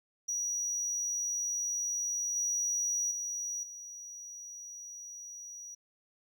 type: tone with level steps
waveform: triangle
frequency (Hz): 5800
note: F#8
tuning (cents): -35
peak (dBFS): -30 / -28 / -33 / -42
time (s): 0.28-5.75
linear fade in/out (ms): 10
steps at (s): 2.36 / 3.11 / 3.63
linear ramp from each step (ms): 2
effects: none